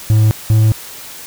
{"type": "tone pair in turn", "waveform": "triangle", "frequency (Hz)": [108.5, 109.44], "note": ["A2", "A2"], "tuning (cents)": [-24, -9], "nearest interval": "unison", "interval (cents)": 15, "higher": "second", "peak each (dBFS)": -5, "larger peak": "neither", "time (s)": [[0.1, 0.31], [0.5, 0.72]], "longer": "second", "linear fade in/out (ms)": 0, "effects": ["white hiss -32 dBFS RMS until 1.26 s"]}